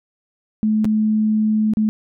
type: tone with dropouts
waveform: sine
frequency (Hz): 215.6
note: A3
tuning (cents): -35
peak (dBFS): -14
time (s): 0.63-1.89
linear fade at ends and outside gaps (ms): 0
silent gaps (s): 0.845-0.853 / 1.736-1.771
effects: none